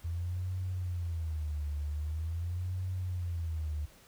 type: tone with vibrato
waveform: sine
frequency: 82.41 Hz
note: E2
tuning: in tune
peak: -32 dBFS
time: 0.04-3.86 s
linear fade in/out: 10 ms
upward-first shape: sine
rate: 0.44 Hz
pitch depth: 200 cents each way
effects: pink hiss -59 dBFS RMS until 4.07 s